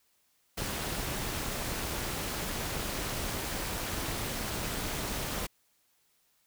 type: noise with amplitude modulation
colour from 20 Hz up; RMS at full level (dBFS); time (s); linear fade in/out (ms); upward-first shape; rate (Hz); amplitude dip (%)
pink; -32; 0.57-5.47; 10; sine; 244; 60
effects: white hiss -71 dBFS RMS until 6.46 s